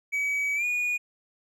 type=tone with pitch glide; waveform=triangle; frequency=2275 to 2452 Hz; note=C#7 to D#7; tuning=+44 to -26 cents; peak=-23 dBFS; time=0.12-0.98 s; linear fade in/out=20 ms; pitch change=+130 cents; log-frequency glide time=0.55-0.65 s; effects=none